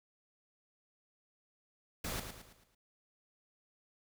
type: noise with echo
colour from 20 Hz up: pink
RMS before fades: -39 dBFS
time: 2.04-2.2 s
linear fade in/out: 5 ms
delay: 110 ms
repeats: 5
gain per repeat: -7 dB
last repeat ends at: 2.75 s
effects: none